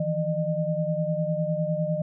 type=tone cluster; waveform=sine; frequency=158.6 / 168.5 / 608 Hz; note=D#3 / E3 / D#5; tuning=+33 / +38 / -40 cents; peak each=-28 / -29 / -27 dBFS; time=0-2.02 s; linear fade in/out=5 ms; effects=none